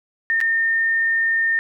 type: tone with dropouts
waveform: sine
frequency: 1819 Hz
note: A#6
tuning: 43 cents flat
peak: -16 dBFS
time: 0.3-1.59 s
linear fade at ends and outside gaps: 0 ms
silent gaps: 0.404-0.412 s
effects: none